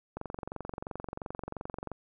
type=click train; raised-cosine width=1 ms; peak=-23 dBFS; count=41; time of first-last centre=0.17-1.917 s; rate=22.9 Hz; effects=none